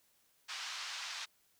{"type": "band-pass noise", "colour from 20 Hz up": "white", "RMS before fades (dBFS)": -43, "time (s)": [0.48, 1.26], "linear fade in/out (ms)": 20, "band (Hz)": [910, 5500], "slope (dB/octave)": 24, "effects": ["white hiss -72 dBFS RMS until 1.59 s"]}